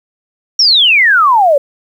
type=exponential sweep; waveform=sine; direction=down; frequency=5690 to 542 Hz; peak=-5 dBFS; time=0.59-1.58 s; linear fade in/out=5 ms; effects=7-bit